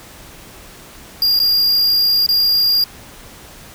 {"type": "tone with dropouts", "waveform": "square", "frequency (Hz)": 4811, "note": "D8", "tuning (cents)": 41, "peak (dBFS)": -12, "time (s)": [1.22, 2.84], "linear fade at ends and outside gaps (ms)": 2, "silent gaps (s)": [[1.392, 1.4], [2.264, 2.289]], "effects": ["pink hiss -39 dBFS RMS until 3.74 s"]}